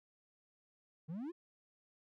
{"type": "exponential sweep", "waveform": "triangle", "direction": "up", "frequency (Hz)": [146.83, 370], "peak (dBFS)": -38, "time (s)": [1.08, 1.32], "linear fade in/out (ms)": 20, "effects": []}